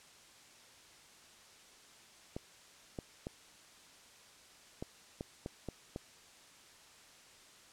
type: clicks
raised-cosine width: 2 ms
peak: -26 dBFS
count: 8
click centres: 2.365 / 2.988 / 3.269 / 4.825 / 5.209 / 5.461 / 5.687 / 5.961 s
effects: white hiss -59 dBFS RMS until 7.72 s + low-pass 8000 Hz 12 dB/octave